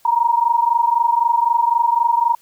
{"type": "tone pair together", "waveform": "sine", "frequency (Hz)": [929.1, 953], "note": ["A#5", "A#5"], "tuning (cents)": [-6, 38], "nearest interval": "unison", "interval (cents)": 44, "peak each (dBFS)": -16, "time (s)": [0.05, 2.35], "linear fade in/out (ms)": 5, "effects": ["white hiss -55 dBFS RMS until 2.41 s"]}